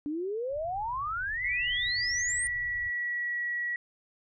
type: exponential sweep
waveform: sine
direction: up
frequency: 285 to 9110 Hz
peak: -30 dBFS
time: 0.06-2.47 s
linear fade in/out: 0 ms
type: low-pass noise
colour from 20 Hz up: pink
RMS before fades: -48 dBFS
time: 0.49-2.92 s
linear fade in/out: 50 ms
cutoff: 130 Hz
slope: 96 dB/octave
type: tone with pitch glide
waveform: sine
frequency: 1960 to 1926.3 Hz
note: B6 to B6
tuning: -14 to -44 cents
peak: -29 dBFS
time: 1.44-3.76 s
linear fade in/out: 2 ms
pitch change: -30 cents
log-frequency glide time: 1.57-3.43 s
effects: none